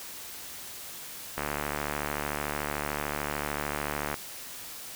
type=click train; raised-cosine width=0.5 ms; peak=-15 dBFS; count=204; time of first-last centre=1.38-4.142 s; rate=73.5 Hz; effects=white hiss -42 dBFS RMS until 4.95 s